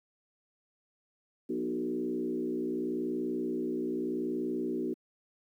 sine tone with frequency modulation, 309.3 Hz, D#4, 10 cents flat, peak -29 dBFS, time 1.49-4.94 s, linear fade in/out 10 ms, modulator 60.8 Hz, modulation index 1.5, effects high-pass 200 Hz 12 dB/octave + 11-bit

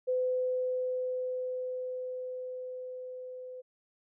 sine tone with level ramp, 507 Hz, B4, 45 cents sharp, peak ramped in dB -26 to -41 dBFS, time 0.07-3.62 s, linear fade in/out 20 ms, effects none

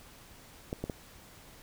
clicks, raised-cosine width 2 ms, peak -20 dBFS, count 3, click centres 0.729 / 0.84 / 0.898 s, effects pink hiss -54 dBFS RMS until 1.62 s

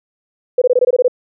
sine tone bursts, 500 Hz, B4, 21 cents sharp, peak -8 dBFS, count 9, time 0.58-1.081 s, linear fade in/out 5 ms, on 37 ms, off 21 ms, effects none

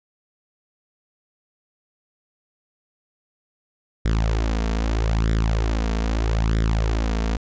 sawtooth tone with flanger, 55 Hz, A1, in tune, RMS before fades -21 dBFS, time 4.05-7.37 s, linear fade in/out 5 ms, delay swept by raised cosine 0.55 to 4.45 ms, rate 0.79 Hz, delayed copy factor +0.7, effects resampled to 16000 Hz

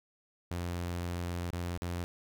sawtooth tone with dropouts, 87.31 Hz, F2, in tune, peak -30 dBFS, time 0.51-2.04 s, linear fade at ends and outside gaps 0 ms, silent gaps 1.505-1.529 / 1.775-1.82 s, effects none

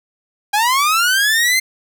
sawtooth linear sweep, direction up, 801 to 2100 Hz, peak -9 dBFS, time 0.53-1.6 s, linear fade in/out 10 ms, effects 8-bit

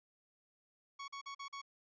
sawtooth tone bursts, 1113 Hz, C#6, 7 cents sharp, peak -40 dBFS, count 5, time 0.99-1.617 s, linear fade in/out 10 ms, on 91 ms, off 43 ms, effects resampled to 16000 Hz

